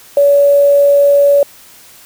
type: tone with quantisation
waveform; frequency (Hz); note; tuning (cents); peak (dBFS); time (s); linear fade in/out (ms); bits
sine; 568; C#5; +42; -5; 0.17-1.43; 2; 5
effects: white hiss -40 dBFS RMS until 2.05 s